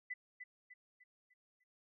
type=tone with echo; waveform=sine; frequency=2000 Hz; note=B6; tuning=21 cents sharp; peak=-39 dBFS; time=0.1-0.14 s; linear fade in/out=10 ms; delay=300 ms; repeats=5; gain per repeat=-7 dB; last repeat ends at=1.64 s; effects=none